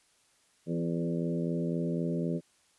harmonic tone with a mistuned harmonic, 84 Hz, E2, 33 cents sharp, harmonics 2 / 3 / 4 / 5 / 6 / 7, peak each -31 / -35 / -37 / -39 / -41 / -42 dBFS, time 0.66-2.41 s, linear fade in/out 50 ms, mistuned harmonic 4, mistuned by +19 cents, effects white hiss -67 dBFS RMS until 2.78 s + resampled to 24000 Hz

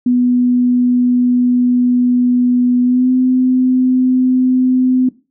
sine tone with pitch glide, 246.9 to 255.2 Hz, B3 to C4, 0 to -43 cents, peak -9 dBFS, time 0.06-5.09 s, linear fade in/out 5 ms, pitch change +57 cents, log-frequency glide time 2.83-3.1 s, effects noise-tail reverb RT60 0.3 s tail -18 dB re dry

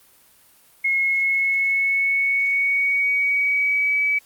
sine tone with pitch glide, 2166 to 2287 Hz, C#7 to D7, -41 to -47 cents, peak -17 dBFS, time 0.84-4.19 s, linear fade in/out 10 ms, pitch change +94 cents, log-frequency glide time 0.97-4.03 s, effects white hiss -54 dBFS RMS until 4.25 s + Opus 32 kbps

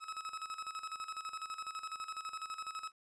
40% pulse tone with tremolo, 1287 Hz, E6, 42 cents flat, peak -38 dBFS, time 0-2.92 s, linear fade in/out 50 ms, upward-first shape square, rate 12 Hz, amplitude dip 70%, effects resampled to 22050 Hz + 13-bit

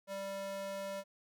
square tone with high-pass filter, 196 Hz, G3, in tune, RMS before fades -41 dBFS, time 0.07-1.04 s, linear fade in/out 50 ms, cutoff 450 Hz, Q 5, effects none

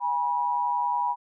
sine tone pair together, 821 / 971.8 Hz, G#5 / B5, -20 / -28 cents, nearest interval minor third, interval 292 cents, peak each -29 / -24 dBFS, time 0-1.16 s, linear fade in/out 50 ms, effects none

